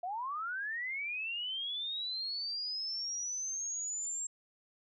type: linear sweep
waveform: sine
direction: up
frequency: 681 to 7510 Hz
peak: -35 dBFS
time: 0.03-4.27 s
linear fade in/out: 5 ms
effects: none